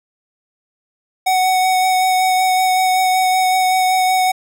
square tone with vibrato, 745 Hz, F#5, 12 cents sharp, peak -13 dBFS, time 1.26-4.32 s, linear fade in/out 10 ms, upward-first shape sine, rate 5.3 Hz, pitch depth 13 cents each way, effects none

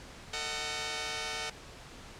5% pulse chord, D# diminished, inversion second, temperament just, 448 / 622.3 / 746.7 Hz, A4 / D#5 / F#5, +31 / 0 / +16 cents, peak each -27 / -29 / -26 dBFS, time 0.33-1.5 s, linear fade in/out 5 ms, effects pink hiss -49 dBFS RMS until 2.19 s + low-pass 7000 Hz 12 dB/octave

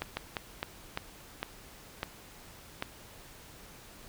slowing click train, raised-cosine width 0.3 ms, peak -16 dBFS, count 8, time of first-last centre 0.02-2.824 s, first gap 150 ms, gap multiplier 1.32, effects pink hiss -52 dBFS RMS until 4.08 s

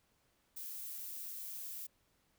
violet noise, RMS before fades -45 dBFS, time 0.56-1.87 s, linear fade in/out 10 ms, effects pink hiss -75 dBFS RMS until 2.38 s

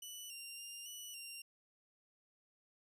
15% pulse tone with pitch steps, 2968 / 2776 / 2799 / 2951 / 2773 Hz, F#7 / F7 / F7 / F#7 / F7, +5 / -11 / +3 / -5 / -13 cents, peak -40 dBFS, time 0.02-1.42 s, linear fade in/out 5 ms, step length 280 ms, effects none

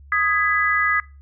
sine chord, G# minor, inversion second, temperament just, 1245.9 / 1661.2 / 1993.5 Hz, D#6 / G#6 / B6, +2 / 0 / +16 cents, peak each -21 dBFS, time 0.12-1 s, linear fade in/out 2 ms, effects noise-tail reverb RT60 0.3 s tail -22 dB re dry + added 70 Hz sine -42 dBFS peak until 1.21 s

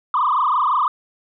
sine tone with frequency modulation, 1108.7 Hz, C#6, in tune, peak -14 dBFS, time 0.14-0.88 s, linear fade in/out 2 ms, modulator 25.8 Hz, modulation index 5.1, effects tanh soft clip ceiling -10 dBFS

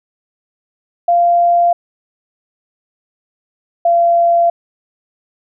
sine tone pair in turn, 693 / 685 Hz, F5 / F5, -14 / -34 cents, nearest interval unison, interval 20 cents, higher first, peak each -8 dBFS, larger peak neither, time 1.08-1.73 / 3.85-4.5 s, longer neither, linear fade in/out 5 ms, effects none

